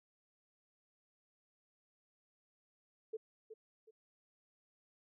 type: tone with echo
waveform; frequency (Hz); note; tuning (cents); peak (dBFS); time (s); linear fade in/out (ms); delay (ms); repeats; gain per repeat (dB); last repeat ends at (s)
sine; 440; A4; 0; -38; 3.13-3.17; 10; 370; 2; -10; 3.91
effects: none